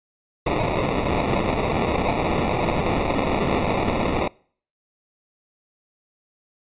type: noise with sample-and-hold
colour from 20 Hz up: white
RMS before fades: -22 dBFS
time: 0.46-4.28 s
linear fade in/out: 5 ms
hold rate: 1575 Hz
effects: noise-tail reverb RT60 0.5 s tail -25 dB re dry + resampled to 8000 Hz